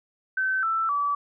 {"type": "tone with pitch steps", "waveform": "sine", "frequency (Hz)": [1535, 1328.6, 1150], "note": ["G6", "E6", "D6"], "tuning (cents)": [-37, 13, -37], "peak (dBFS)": -22, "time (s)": [0.37, 1.15], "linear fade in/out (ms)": 5, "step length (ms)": 260, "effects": []}